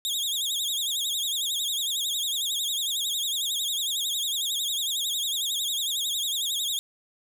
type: tone with vibrato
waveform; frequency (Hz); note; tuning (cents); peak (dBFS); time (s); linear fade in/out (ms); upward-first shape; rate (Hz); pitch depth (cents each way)
sawtooth; 3520; A7; 0; -23; 0.05-6.79; 0; sine; 11; 150
effects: none